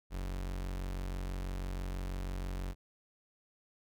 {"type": "tone", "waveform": "40% pulse", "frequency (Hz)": 46.14, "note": "F#1", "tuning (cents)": -4, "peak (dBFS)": -35, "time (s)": [0.1, 2.75], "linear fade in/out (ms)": 50, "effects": []}